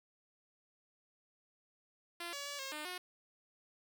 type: tone with pitch steps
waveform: 5% pulse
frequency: 343.7 / 567 / 572 / 538 / 302.6 / 361.9 Hz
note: F4 / C#5 / D5 / C5 / D#4 / F#4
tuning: -28 / +39 / -46 / +48 / -48 / -38 cents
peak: -30 dBFS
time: 2.2-2.98 s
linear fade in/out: 5 ms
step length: 130 ms
effects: none